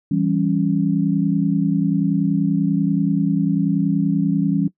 sine chord, C# diminished, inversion first, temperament equal with one note detuned, 165.67 / 196 / 277.2 Hz, E3 / G3 / C#4, +9 / 0 / 0 cents, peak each -20 dBFS, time 0.11-4.68 s, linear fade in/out 5 ms, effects noise-tail reverb RT60 0.1 s tail -19 dB re dry

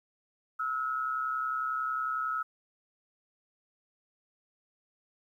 sine tone pair together, 1300 / 1431 Hz, E6 / F6, -24 / +42 cents, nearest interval major second, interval 166 cents, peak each -30 / -37 dBFS, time 0.59-2.43 s, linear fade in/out 10 ms, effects 11-bit

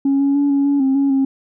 sine tone with pitch steps, 275.5 / 278.9 / 284.7 / 279.2 / 282.9 / 267.2 / 277.4 / 269.6 Hz, C#4 / C#4 / C#4 / C#4 / C#4 / C4 / C#4 / C#4, -11 / +11 / +46 / +13 / +35 / +36 / +1 / -48 cents, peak -11 dBFS, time 0.05-1.25 s, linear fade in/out 5 ms, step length 150 ms, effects tanh soft clip ceiling -10 dBFS

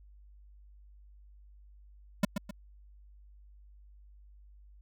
square tone with echo, 200.2 Hz, G3, 37 cents sharp, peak -22 dBFS, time 2.23-2.25 s, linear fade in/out 5 ms, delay 130 ms, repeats 2, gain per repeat -8 dB, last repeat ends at 2.51 s, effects added 50 Hz sine -53 dBFS peak until 4.81 s

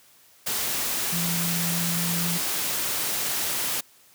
sine tone in noise, 170.9 Hz, F3, 37 cents flat, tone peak -27 dBFS, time 1.12-2.38 s, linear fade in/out 10 ms, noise white, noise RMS -27 dBFS, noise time 0.46-3.81 s, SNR -3 dB, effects white hiss -56 dBFS RMS until 4.14 s + high-pass 80 Hz 12 dB/octave

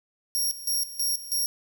15% pulse tone with tremolo, 5588 Hz, F8, in tune, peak -18 dBFS, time 0.35-1.46 s, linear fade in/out 0 ms, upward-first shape square, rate 3.1 Hz, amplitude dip 80%, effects 10-bit

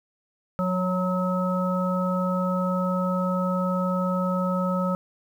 harmonic tone with a mistuned harmonic, 183.9 Hz, F#3, 10 cents flat, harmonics 1 / 3 / 5 / 7, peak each -24 / -28 / -36 / -29 dBFS, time 0.59-4.95 s, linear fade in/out 0 ms, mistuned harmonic 1, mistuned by -17 cents, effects 9-bit

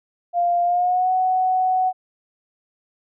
sine tone with pitch glide, 698 to 743.8 Hz, F5 to F#5, -1 to +9 cents, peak -16 dBFS, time 0.33-1.93 s, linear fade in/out 50 ms, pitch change +110 cents, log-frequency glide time 0.63-1.11 s, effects none

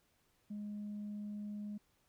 sine tone, 207.7 Hz, G#3, in tune, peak -39 dBFS, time 0.5-1.78 s, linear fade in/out 10 ms, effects tanh soft clip ceiling -38 dBFS + pink hiss -75 dBFS RMS until 2.08 s

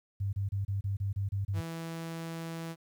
sine tone bursts, 99 Hz, G2, 18 cents sharp, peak -29 dBFS, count 9, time 0.2-1.61 s, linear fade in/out 10 ms, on 130 ms, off 30 ms
sawtooth tone, 164.81 Hz, E3, in tune, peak -33 dBFS, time 1.53-2.76 s, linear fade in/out 50 ms
effects 11-bit

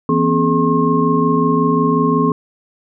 sine tone cluster, 167 / 242 / 267.5 / 424.7 / 1073 Hz, E3 / B3 / C4 / G#4 / C6, +23 / -35 / +38 / +39 / +43 cents, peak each -18 dBFS, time 0.09-2.32 s, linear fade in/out 2 ms, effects none

